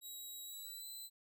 10% pulse tone with pitch glide, 3856 to 4020 Hz, B7 to B7, -42 to +30 cents, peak -40 dBFS, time 0.01-1.1 s, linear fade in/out 50 ms, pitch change +72 cents, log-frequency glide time 0.43-0.88 s, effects none

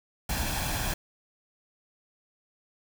pink noise with comb filter, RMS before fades -30 dBFS, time 0.29-0.94 s, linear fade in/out 5 ms, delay 1.2 ms, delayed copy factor +0.55, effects none

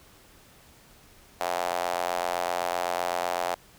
square tone with high-pass filter, 43.94 Hz, F1, 11 cents sharp, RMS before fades -29 dBFS, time 1.4-3.55 s, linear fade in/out 10 ms, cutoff 700 Hz, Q 3.2, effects pink hiss -55 dBFS RMS until 3.78 s

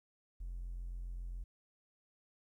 triangle tone, 43.65 Hz, F1, in tune, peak -37 dBFS, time 0.4-1.44 s, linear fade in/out 10 ms, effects tanh soft clip ceiling -36 dBFS + 13-bit

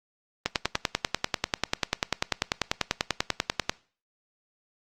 click train, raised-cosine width 0.2 ms, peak -5 dBFS, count 34, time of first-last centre 0.46-3.695 s, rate 10.2 Hz, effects noise-tail reverb RT60 0.4 s tail -21 dB re dry + Opus 24 kbps

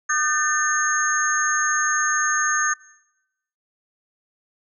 sine tone cluster, 1219 / 1532 / 1788 / 6480 Hz, D#6 / G6 / A6 / G#8, -36 / -40 / +27 / -43 cents, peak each -24 dBFS, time 0.09-2.74 s, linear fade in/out 10 ms, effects noise-tail reverb RT60 0.9 s tail -22 dB re dry

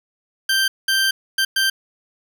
20% pulse tone bursts at uneven times, 1568 Hz, G6, in tune, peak -11 dBFS, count 4, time 0.49-0.68 / 0.88-1.11 / 1.38-1.45 / 1.56-1.7 s, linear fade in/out 5 ms, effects none

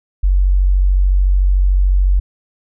sine tone, 46.84 Hz, F#1, 22 cents sharp, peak -9 dBFS, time 0.23-2.2 s, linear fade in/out 10 ms, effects none

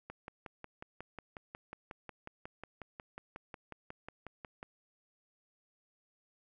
click train, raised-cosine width 0.5 ms, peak -29 dBFS, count 26, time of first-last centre 0.1-4.629 s, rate 5.52 Hz, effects none

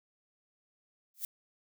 violet noise with exponential growth, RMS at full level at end -32 dBFS, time 1.14-1.25 s, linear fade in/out 1 ms, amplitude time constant 22 ms, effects none

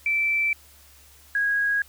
sine tone pair in turn, 2330 / 1647.6 Hz, D7 / G#6, -14 / -14 cents, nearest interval tritone, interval 600 cents, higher first, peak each -20 / -20 dBFS, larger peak neither, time 0.06-0.53 / 1.35-1.82 s, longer neither, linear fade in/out 2 ms, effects added 71 Hz sine -55 dBFS peak until 1.88 s + white hiss -53 dBFS RMS until 1.88 s

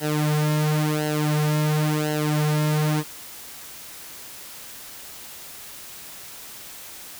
sawtooth tone with flanger, 151.7 Hz, D#3, 44 cents flat, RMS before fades -22 dBFS, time 0-3.04 s, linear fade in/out 50 ms, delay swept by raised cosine 0.84 to 4.04 ms, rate 0.95 Hz, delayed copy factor -1, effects white hiss -40 dBFS RMS until 7.19 s

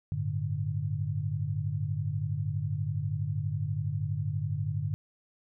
sine chord, G suspended second, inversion none, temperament just, 98 / 110.25 / 147 Hz, G2 / A2 / D3, 0 / +4 / +2 cents, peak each -33 / -34 / -32 dBFS, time 0.12-4.94 s, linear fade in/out 0 ms, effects none

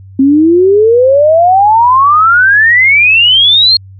sine exponential sweep, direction up, 263.1 to 4315 Hz, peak -3 dBFS, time 0.19-3.77 s, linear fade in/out 5 ms, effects added 96 Hz sine -30 dBFS peak until 3.99 s

